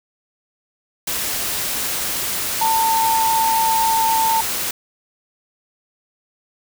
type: tone in noise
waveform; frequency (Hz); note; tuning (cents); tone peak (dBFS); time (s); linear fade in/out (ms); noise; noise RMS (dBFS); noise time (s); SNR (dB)
sine; 899; A5; +37; -15; 2.61-4.41; 5; white; -23; 1.07-4.71; +5
effects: none